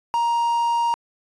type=tone with quantisation; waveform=triangle; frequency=938 Hz; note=A#5; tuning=11 cents sharp; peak=-16 dBFS; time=0.14-0.94 s; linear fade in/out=0 ms; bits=6; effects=resampled to 22050 Hz